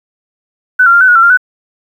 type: tone with pitch steps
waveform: sine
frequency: 1499 / 1380 / 1396 / 1513 / 1449 / 1347 / 1393 / 1493 Hz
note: F#6 / F6 / F6 / F#6 / F#6 / E6 / F6 / F#6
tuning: +22 / -21 / -1 / +38 / -37 / +37 / -5 / +15 cents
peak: -3 dBFS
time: 0.79-1.374 s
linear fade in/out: 10 ms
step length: 73 ms
effects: 7-bit